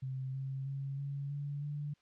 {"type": "tone with pitch steps", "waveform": "sine", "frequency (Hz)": [131.6, 134.44, 137.35, 140.31, 143.35, 146.44], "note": ["C3", "C3", "C#3", "C#3", "D3", "D3"], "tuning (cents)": [10, 47, -16, 21, -42, -5], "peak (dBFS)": -36, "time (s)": [0.02, 1.94], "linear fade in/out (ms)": 10, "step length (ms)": 320, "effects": ["white hiss -73 dBFS RMS until 2.01 s", "low-pass 4000 Hz 12 dB/octave"]}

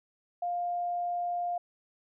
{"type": "tone", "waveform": "sine", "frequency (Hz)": 703, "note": "F5", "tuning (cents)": 11, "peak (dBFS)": -29, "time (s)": [0.42, 1.58], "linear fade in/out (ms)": 5, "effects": []}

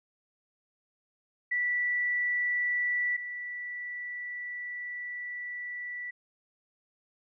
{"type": "tone pair in turn", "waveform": "sine", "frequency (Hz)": [1961, 1961], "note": ["B6", "B6"], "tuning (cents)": [-13, -13], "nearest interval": "unison", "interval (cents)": 0, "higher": "neither", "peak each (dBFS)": [-26, -35], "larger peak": "first", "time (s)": [[1.51, 3.17], [3.17, 6.11]], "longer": "second", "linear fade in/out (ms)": 10, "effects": []}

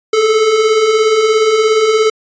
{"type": "beating tone pair", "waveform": "square", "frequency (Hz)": [421.4, 438.4], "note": ["G#4", "A4"], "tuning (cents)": [25, -6], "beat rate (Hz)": 17, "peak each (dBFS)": [-18, -10], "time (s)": [0.13, 2.1], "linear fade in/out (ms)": 5, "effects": ["resampled to 16000 Hz"]}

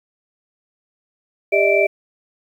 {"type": "tone cluster", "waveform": "sine", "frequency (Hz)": [398.4, 599, 643, 2338], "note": ["G4", "D5", "E5", "D7"], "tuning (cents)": [28, 34, -43, -8], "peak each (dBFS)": -18, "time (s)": [1.52, 1.87], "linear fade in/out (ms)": 10, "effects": ["8-bit"]}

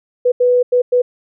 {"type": "tone bursts at uneven times", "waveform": "sine", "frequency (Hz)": 493.9, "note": "B4", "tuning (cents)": 0, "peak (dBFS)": -9, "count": 4, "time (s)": [[0.25, 0.32], [0.4, 0.63], [0.72, 0.82], [0.92, 1.02]], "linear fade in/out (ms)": 10, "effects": []}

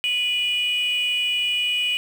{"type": "tone pair together", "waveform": "sine", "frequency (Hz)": [2467, 2934], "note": ["D#7", "F#7"], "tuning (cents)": [-15, -15], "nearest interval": "minor third", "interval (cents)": 300, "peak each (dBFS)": [-22, -20], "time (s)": [0.04, 1.97], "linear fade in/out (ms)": 0, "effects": ["tanh soft clip ceiling -16 dBFS", "7-bit"]}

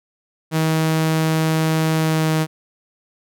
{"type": "tone with pitch glide", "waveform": "sawtooth", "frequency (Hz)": [159.2, 157.74], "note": ["D#3", "D#3"], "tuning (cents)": [40, 24], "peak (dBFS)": -12, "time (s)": [0.51, 2.47], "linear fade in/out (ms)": 50, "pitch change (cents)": -16, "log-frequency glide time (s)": [1.95, 2.34], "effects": []}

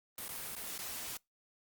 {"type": "noise with dropouts", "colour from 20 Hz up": "white", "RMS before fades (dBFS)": -42, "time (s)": [0.18, 1.17], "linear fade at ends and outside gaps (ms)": 2, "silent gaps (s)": [[0.282, 0.29], [0.553, 0.563], [0.78, 0.789]], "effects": ["noise-tail reverb RT60 0.2 s tail -26 dB re dry", "Opus 32 kbps"]}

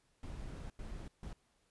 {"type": "noise bursts at uneven times", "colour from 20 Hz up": "brown", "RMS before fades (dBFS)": -45, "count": 3, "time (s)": [[0.23, 0.7], [0.79, 1.08], [1.23, 1.33]], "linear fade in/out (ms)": 2, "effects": ["pink hiss -75 dBFS RMS until 1.7 s", "resampled to 24000 Hz"]}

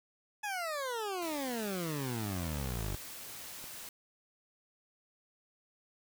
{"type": "exponential sweep", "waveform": "20% pulse", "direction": "down", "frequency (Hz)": [859, 46.25], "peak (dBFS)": -30, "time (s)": [0.43, 2.96], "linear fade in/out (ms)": 10}
{"type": "noise", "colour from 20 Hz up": "white", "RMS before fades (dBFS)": -46, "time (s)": [1.22, 3.89], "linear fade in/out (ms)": 2}
{"type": "click", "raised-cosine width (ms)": 2, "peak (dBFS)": -38, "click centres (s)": 3.641}
{"effects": []}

